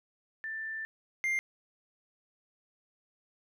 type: tone pair in turn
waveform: sine / triangle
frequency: 1774 / 2100 Hz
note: A6 / C7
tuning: +14 / +6 cents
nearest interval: minor third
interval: 292 cents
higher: second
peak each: -35 / -26 dBFS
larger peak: second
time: 0.44-0.85 / 1.24-1.39 s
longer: first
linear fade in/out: 0 ms
effects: none